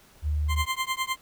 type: tone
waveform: sine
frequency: 75.1 Hz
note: D2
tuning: 39 cents sharp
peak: -23 dBFS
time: 0.22-0.66 s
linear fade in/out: 50 ms
type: tone with tremolo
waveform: 20% pulse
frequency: 1046.5 Hz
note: C6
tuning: in tune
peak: -18 dBFS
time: 0.48-1.17 s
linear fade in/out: 50 ms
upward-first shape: triangle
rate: 9.8 Hz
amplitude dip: 100%
effects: pink hiss -56 dBFS RMS until 1.21 s